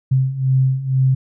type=beating tone pair; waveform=sine; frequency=130.4 / 132.5 Hz; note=C3 / C3; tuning=-5 / +22 cents; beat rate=2.1 Hz; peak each=-19 / -15 dBFS; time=0.11-1.15 s; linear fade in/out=10 ms; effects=none